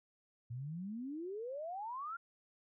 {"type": "exponential sweep", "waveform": "sine", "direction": "up", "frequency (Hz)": [113.9, 1418], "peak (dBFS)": -40, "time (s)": [0.5, 2.17], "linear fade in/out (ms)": 10, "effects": []}